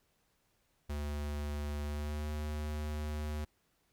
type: tone with pitch glide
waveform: square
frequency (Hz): 73.42 to 75.44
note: D2 to D2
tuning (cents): 0 to +47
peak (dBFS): -36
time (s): 0.89-3.45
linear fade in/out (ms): 10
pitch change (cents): +47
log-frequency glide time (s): 1.84-2.3
effects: pink hiss -75 dBFS RMS until 3.92 s